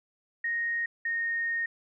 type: tone pair in turn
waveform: sine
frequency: 1864.7 / 1850.8 Hz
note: A#6 / A#6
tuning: 0 / -13 cents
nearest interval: unison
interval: 13 cents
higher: first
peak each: -27 / -27 dBFS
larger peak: neither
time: 0.44-0.86 / 1.05-1.66 s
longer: second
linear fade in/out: 5 ms
effects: none